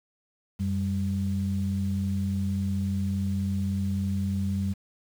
sine tone pair together, 92.5 / 196 Hz, F#2 / G3, 0 / 0 cents, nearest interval octave + minor second, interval 1300 cents, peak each -27 dBFS, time 0.59-4.74 s, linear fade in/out 20 ms, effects tanh soft clip ceiling -17 dBFS + 8-bit

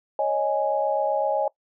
sine chord, C# suspended second, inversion none, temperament equal, 554.4 / 622.3 / 830.6 Hz, C#5 / D#5 / G#5, 0 / 0 / 0 cents, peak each -25 dBFS, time 0.19-1.48 s, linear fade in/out 2 ms, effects noise-tail reverb RT60 0.1 s tail -21 dB re dry

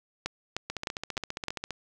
two click trains, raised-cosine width 0.2 ms, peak -16 / -13 dBFS, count 16 / 5, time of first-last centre 0.7-1.707 / 0.26-1.483 s, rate 14.9 / 3.27 Hz, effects none

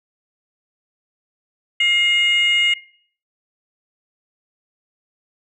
sine tone pair together, 2123 / 2869 Hz, C7 / F7, +25 / +46 cents, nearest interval perfect fourth, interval 521 cents, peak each -15 dBFS, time 1.8-2.74 s, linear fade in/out 5 ms, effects noise-tail reverb RT60 0.5 s tail -18 dB re dry + tanh soft clip ceiling -9 dBFS

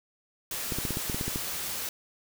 white noise, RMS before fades -34 dBFS, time 0.51-1.89 s, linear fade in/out 2 ms
clicks, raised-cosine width 3 ms, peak -19 dBFS, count 10, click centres 0.722 / 0.786 / 0.852 / 0.907 / 0.971 / 1.098 / 1.145 / 1.211 / 1.28 / 1.359 s
effects none

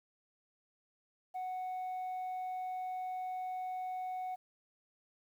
sine tone, 740 Hz, F#5, in tune, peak -34 dBFS, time 1.34-4.36 s, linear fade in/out 20 ms, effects tanh soft clip ceiling -36 dBFS + 11-bit

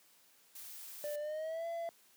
blue noise, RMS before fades -49 dBFS, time 0.55-1.16 s, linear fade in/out 5 ms
triangle tone with pitch glide, 590 to 673.8 Hz, D5 to E5, +8 to +38 cents, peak -35 dBFS, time 1.04-1.89 s, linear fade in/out 0 ms, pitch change +230 cents, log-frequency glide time 1.18-1.67 s
effects white hiss -66 dBFS RMS until 2.16 s + high-pass 150 Hz 12 dB/octave

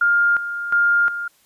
sine tone with tremolo, 1407 Hz, F6, 12 cents sharp, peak -13 dBFS, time 0.01-1.28 s, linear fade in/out 5 ms, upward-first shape square, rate 1.4 Hz, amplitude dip 70%, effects white hiss -58 dBFS RMS until 1.45 s + resampled to 32000 Hz

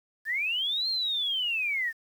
sine linear two-way sweep, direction up then down, 1694 to 4251 to 1762 Hz, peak -26 dBFS, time 0.25-1.93 s, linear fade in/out 50 ms, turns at 0.89 s, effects 9-bit

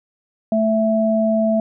sine tone pair together, 220.4 / 660 Hz, A3 / E5, +3 / +2 cents, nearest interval octave + perfect fifth, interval 1899 cents, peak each -17 / -17 dBFS, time 0.52-1.6 s, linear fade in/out 2 ms, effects none

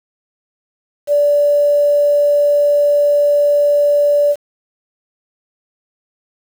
sine tone with quantisation, 581 Hz, D5, 19 cents flat, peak -9 dBFS, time 1.07-4.36 s, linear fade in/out 50 ms, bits 6, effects none

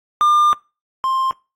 triangle tone pair in turn, 1200 / 1053.8 Hz, D6 / C6, +37 / +12 cents, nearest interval major second, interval 225 cents, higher first, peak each -9 / -14 dBFS, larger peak first, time 0.21-0.53 / 1.04-1.31 s, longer first, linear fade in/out 0 ms, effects noise-tail reverb RT60 0.3 s tail -24 dB re dry + AAC 48 kbps

